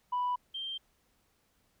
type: tone pair in turn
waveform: sine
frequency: 987.8 / 3160 Hz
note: B5 / G7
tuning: 0 / +13 cents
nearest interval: octave + minor sixth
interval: 2013 cents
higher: second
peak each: -27 / -35 dBFS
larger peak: first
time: 0.12-0.36 / 0.54-0.78 s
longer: neither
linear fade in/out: 10 ms
effects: tanh soft clip ceiling -26 dBFS + pink hiss -72 dBFS RMS until 1.8 s